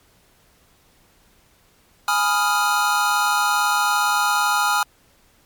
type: chord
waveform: square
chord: F half-diminished seventh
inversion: first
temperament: equal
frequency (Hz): 830.6 / 987.8 / 1244.5 / 1396.9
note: Ab5 / Cb6 / Eb6 / F6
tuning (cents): 0 / 0 / 0 / 0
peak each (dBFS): -23 / -26 / -23 / -22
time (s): 2.08-4.83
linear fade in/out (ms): 2
effects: pink hiss -57 dBFS RMS until 5.45 s + MP3 96 kbps